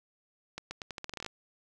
accelerating click train, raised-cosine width 0.2 ms, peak -21 dBFS, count 13, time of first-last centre 0.58-1.263 s, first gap 130 ms, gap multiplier 0.83, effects none

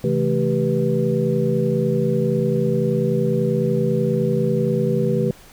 sine tone cluster, 134.1 / 164.3 / 217.9 / 389.9 / 488.2 Hz, C3 / E3 / A3 / G4 / B4, +43 / -5 / -17 / -9 / -20 cents, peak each -23 dBFS, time 0.04-5.31 s, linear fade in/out 2 ms, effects pink hiss -47 dBFS RMS until 5.52 s

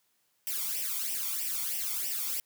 blue noise with flanger, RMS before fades -33 dBFS, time 0.47-2.4 s, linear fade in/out 0 ms, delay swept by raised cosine 0.36 to 0.91 ms, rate 3.1 Hz, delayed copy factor +0.8, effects white hiss -73 dBFS RMS until 2.45 s + high-pass 100 Hz 12 dB/octave

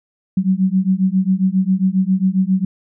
sine beating tone pair, 185 / 192.4 Hz, F#3 / G3, 0 / -32 cents, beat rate 7.4 Hz, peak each -16 dBFS, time 0.37-2.65 s, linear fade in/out 5 ms, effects none

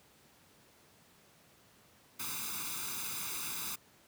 white noise with comb filter, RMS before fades -39 dBFS, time 2.19-3.76 s, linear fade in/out 10 ms, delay 0.81 ms, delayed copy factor +0.85, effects pink hiss -63 dBFS RMS until 4.07 s + high-pass 100 Hz 12 dB/octave

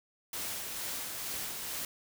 white noise with tremolo, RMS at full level -37 dBFS, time 0.33-1.85 s, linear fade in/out 2 ms, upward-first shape sine, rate 2.2 Hz, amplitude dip 30%, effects none

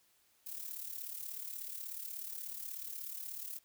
violet noise with amplitude modulation, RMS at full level -41 dBFS, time 0.46-3.59 s, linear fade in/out 10 ms, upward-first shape sine, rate 36.5 Hz, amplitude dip 65%, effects white hiss -71 dBFS RMS until 3.64 s

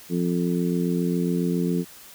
harmonic tone, 87.31 Hz, F2, in tune, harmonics 2 / 3 / 4 / 5, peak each -23 / -27 / -29 / -31 dBFS, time 0.09-1.85 s, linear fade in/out 50 ms, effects white hiss -46 dBFS RMS until 2.14 s

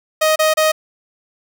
sawtooth tone bursts, 625 Hz, D#5, 8 cents sharp, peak -8 dBFS, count 3, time 0.21-0.72 s, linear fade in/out 10 ms, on 150 ms, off 30 ms, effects none

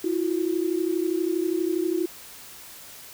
sine tone pair together, 329.6 / 362 Hz, E4 / F#4, 0 / -38 cents, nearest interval major second, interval 162 cents, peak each -25 dBFS, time 0.04-2.06 s, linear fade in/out 5 ms, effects white hiss -44 dBFS RMS until 3.13 s

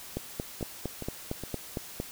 two click trains, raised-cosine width 2 ms, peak -18 / -23 dBFS, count 9 / 3, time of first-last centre 0.17-2.001 / 0.61-1.436 s, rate 4.37 / 2.42 Hz, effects white hiss -45 dBFS RMS until 2.11 s

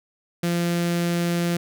sawtooth tone with notch filter, 172.2 Hz, F3, 24 cents flat, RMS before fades -23 dBFS, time 0.43-1.57 s, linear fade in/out 5 ms, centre 950 Hz, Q 1.7, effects none

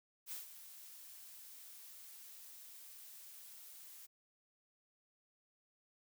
blue noise with ADSR envelope, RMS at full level -44 dBFS, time 0.26-4.07 s, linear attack 58 ms, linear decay 140 ms, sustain -11 dB, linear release 18 ms, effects none

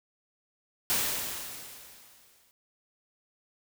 white noise with exponential decay, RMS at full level -26 dBFS, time 0.9-2.51 s, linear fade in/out 0 ms, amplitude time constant 350 ms, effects none

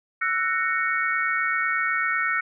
sine chord, F# dominant seventh, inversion third, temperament just, 1332 / 1480 / 1850 / 2220 Hz, E6 / F#6 / A#6 / C#7, +18 / 0 / -14 / +2 cents, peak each -27 dBFS, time 0.21-2.41 s, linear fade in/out 10 ms, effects none

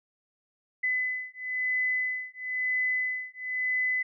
sine beating tone pair, 2011 / 2012 Hz, B6 / B6, +31 / +32 cents, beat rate 1 Hz, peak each -30 dBFS, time 0.83-4.03 s, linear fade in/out 10 ms, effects none

